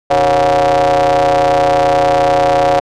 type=ring-modulated tone; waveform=40% pulse; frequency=82.7 Hz; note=E2; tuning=6 cents sharp; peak=-5 dBFS; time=0.1-2.8 s; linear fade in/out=10 ms; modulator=636 Hz; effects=low-pass 6000 Hz 12 dB/octave